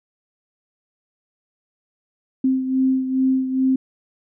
sine beating tone pair, 261.6 / 264 Hz, C4 / C4, 0 / +16 cents, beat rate 2.4 Hz, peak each -17 / -24 dBFS, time 2.44-3.76 s, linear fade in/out 5 ms, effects none

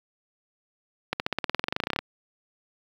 accelerating click train, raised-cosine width 0.3 ms, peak -9 dBFS, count 20, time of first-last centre 1.13-1.989 s, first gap 69 ms, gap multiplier 0.95, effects high-pass 100 Hz 12 dB/octave + 8-bit

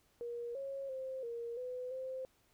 sine tone with pitch steps, 474.6 / 547 / 525 / 468.7 / 502 / 521 Hz, A#4 / C#5 / C5 / A#4 / B4 / C5, +31 / -23 / +6 / +9 / +28 / -7 cents, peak -39 dBFS, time 0.21-2.25 s, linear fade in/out 0 ms, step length 340 ms, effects pink hiss -72 dBFS RMS until 2.53 s

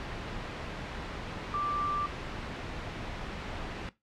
sine tone in noise, 1176 Hz, D6, 2 cents sharp, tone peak -29 dBFS, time 1.54-2.06 s, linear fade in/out 0 ms, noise pink, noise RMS -38 dBFS, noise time 0-3.89 s, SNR +6 dB, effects noise-tail reverb RT60 0.2 s tail -18 dB re dry + low-pass 3000 Hz 12 dB/octave

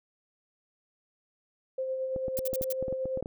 sine tone with tremolo, 523.3 Hz, C5, in tune, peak -28 dBFS, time 1.78-3.21 s, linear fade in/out 5 ms, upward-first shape sine, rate 9 Hz, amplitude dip 35%
clicks, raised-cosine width 2 ms, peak -23 dBFS, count 12, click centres 2.162 / 2.282 / 2.389 / 2.532 / 2.612 / 2.826 / 2.882 / 2.926 / 3.056 / 3.174 / 3.226 / 3.259 s
violet noise bursts, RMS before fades -34 dBFS, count 5, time 2.37-2.725 s, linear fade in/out 0 ms, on 23 ms, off 60 ms
effects none

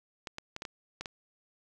clicks, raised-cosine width 0.2 ms, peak -21 dBFS, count 7, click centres 0.272 / 0.384 / 0.564 / 0.621 / 0.652 / 1.01 / 1.058 s, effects none

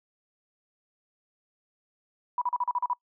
sine tone bursts, 981 Hz, B5, 12 cents flat, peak -24 dBFS, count 8, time 2.38-2.933 s, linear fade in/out 2 ms, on 35 ms, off 39 ms, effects noise-tail reverb RT60 0.1 s tail -24 dB re dry

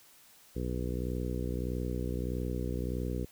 harmonic tone, 61.6 Hz, B1, 4 cents flat, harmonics 1 / 2 / 3 / 4 / 5 / 6 / 7 / 8, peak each -35 / -38 / -40 / -41 / -42 / -43 / -43 / -44 dBFS, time 0.55-3.26 s, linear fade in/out 20 ms, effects white hiss -59 dBFS RMS until 3.31 s

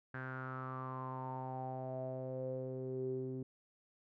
sawtooth tone with low-pass filter sweep, 129.9 Hz, C3, 12 cents flat, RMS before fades -42 dBFS, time 0.14-3.43 s, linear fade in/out 5 ms, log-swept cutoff 1600 to 330 Hz, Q 8.1, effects none

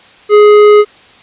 triangle tone with tanh clipping, 418 Hz, G#4, 11 cents sharp, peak -3 dBFS, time 0.29-0.85 s, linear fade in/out 50 ms, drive 16 dB, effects white hiss -40 dBFS RMS until 1.22 s + resampled to 8000 Hz

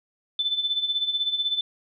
sine tone with tremolo, 3520 Hz, A7, in tune, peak -20 dBFS, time 0.39-1.61 s, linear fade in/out 2 ms, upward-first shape sine, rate 16 Hz, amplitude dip 70%, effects none

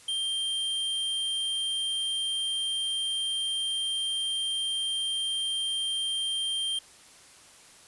square tone, 3170 Hz, G7, 19 cents sharp, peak -28 dBFS, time 0.08-6.79 s, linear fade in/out 5 ms, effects white hiss -53 dBFS RMS until 7.87 s + resampled to 24000 Hz

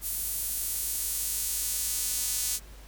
sawtooth tone with high-pass filter sweep, 246.9 Hz, B3, in tune, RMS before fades -31 dBFS, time 0.01-2.6 s, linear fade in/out 50 ms, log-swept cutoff 11000 to 7200 Hz, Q 1, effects added 50 Hz sine -46 dBFS peak until 2.87 s + pink hiss -53 dBFS RMS until 2.87 s

